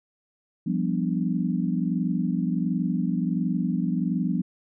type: chord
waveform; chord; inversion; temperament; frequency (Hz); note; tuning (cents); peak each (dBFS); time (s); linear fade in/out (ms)
sine; G dominant seventh; third; equal; 174.61 / 196 / 246.9 / 293.7; F3 / G3 / B3 / D4; 0 / 0 / 0 / 0; -26 / -28 / -28 / -32; 0.66-4.42; 10
effects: none